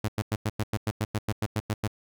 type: tone bursts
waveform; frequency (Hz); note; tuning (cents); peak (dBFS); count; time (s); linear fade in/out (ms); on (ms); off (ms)
sawtooth; 106.9; A2; -49; -21; 14; 0.04-1.877; 5; 43; 95
effects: none